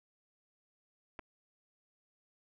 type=clicks; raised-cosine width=0.5 ms; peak=-30 dBFS; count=2; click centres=1.191 / 1.194 s; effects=none